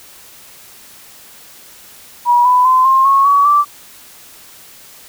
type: tone with pitch steps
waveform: sine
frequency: 965 / 996.1 / 1028.3 / 1061.5 / 1095.8 / 1131.1 / 1167.6 Hz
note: B5 / B5 / C6 / C6 / C#6 / C#6 / D6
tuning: -40 / +15 / -30 / +25 / -20 / +35 / -10 cents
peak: -7 dBFS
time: 2.25-3.65 s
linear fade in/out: 50 ms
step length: 200 ms
effects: white hiss -40 dBFS RMS until 5.08 s